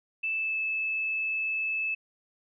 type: tone with pitch glide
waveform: sine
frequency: 2637 to 2614 Hz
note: E7 to E7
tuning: 0 to -15 cents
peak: -27 dBFS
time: 0.23-1.95 s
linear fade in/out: 10 ms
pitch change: -15 cents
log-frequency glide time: 0.34-0.59 s
effects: none